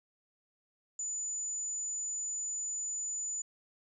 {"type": "tone", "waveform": "sine", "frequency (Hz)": 6990, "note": "A8", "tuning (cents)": -12, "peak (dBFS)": -34, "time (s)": [0.99, 3.42], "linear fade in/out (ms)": 5, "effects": []}